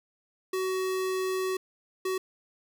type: tone bursts at uneven times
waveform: square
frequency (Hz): 375.2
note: F#4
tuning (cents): +24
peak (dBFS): -28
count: 2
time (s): 0.53-1.57 / 2.05-2.18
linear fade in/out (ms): 5
effects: 10-bit